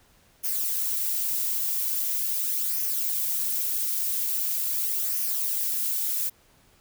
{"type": "noise with flanger", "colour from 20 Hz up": "violet", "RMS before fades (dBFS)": -27, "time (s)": [0.43, 6.3], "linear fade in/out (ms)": 20, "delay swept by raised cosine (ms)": [0.25, 4.15], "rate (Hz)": 0.42, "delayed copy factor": -0.5, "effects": ["pink hiss -60 dBFS RMS until 6.8 s"]}